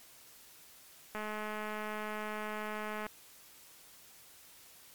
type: click train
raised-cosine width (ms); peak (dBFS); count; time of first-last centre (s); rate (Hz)
0.5; -25; 409; 1.15-3.065; 213
effects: white hiss -57 dBFS RMS until 4.94 s + MP3 96 kbps